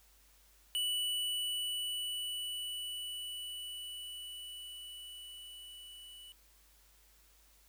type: tone with level ramp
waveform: square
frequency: 2960 Hz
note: F#7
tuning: in tune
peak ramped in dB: -32 to -51 dBFS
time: 0.75-6.32 s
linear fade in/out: 0 ms
effects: added 50 Hz sine -66 dBFS peak until 7.68 s + white hiss -66 dBFS RMS until 7.68 s